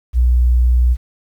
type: tone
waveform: sine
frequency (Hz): 61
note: B1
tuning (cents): -21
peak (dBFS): -9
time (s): 0.13-0.97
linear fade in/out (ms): 50
effects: 8-bit